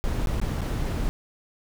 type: noise with dropouts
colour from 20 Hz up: brown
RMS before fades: -26 dBFS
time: 0.04-1.09 s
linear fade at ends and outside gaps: 0 ms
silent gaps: 0.26-0.272 / 0.4-0.415 / 0.609-0.616 s
effects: none